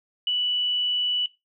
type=tone; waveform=sine; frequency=2960 Hz; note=F#7; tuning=in tune; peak=-21 dBFS; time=0.27-1.26 s; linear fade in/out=2 ms; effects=noise-tail reverb RT60 0.2 s tail -17 dB re dry